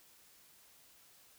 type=silence; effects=white hiss -63 dBFS RMS until 1.38 s